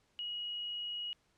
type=tone; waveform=sine; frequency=2900 Hz; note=F#7; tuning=35 cents flat; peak=-37 dBFS; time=0.19-1.13 s; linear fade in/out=0 ms; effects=pink hiss -73 dBFS RMS until 1.37 s + low-pass 8000 Hz 12 dB/octave